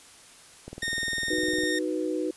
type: click train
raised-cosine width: 2 ms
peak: -25 dBFS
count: 20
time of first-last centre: 0.68-1.635 s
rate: 19.9 Hz
type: tone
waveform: sawtooth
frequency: 1842 Hz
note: A#6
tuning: 21 cents flat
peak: -24 dBFS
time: 0.82-1.79 s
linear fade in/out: 5 ms
type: chord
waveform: sine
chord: B major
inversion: first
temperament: equal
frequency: 311.1 / 370 / 493.9 Hz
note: D#4 / F#4 / B4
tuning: 0 / 0 / 0 cents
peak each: -29 / -31 / -32 dBFS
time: 1.3-2.31 s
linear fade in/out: 5 ms
effects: white hiss -51 dBFS RMS until 2.36 s + resampled to 24000 Hz